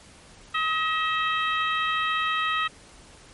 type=harmonic tone with a mistuned harmonic; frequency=635 Hz; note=D#5; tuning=35 cents sharp; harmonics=2 / 3 / 4 / 5 / 6; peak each=-25 / -29 / -31 / -33 / -35 dBFS; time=0.54-2.68 s; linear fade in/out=10 ms; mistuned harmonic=4; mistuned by=+51 cents; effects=pink hiss -50 dBFS RMS until 3.33 s + MP3 48 kbps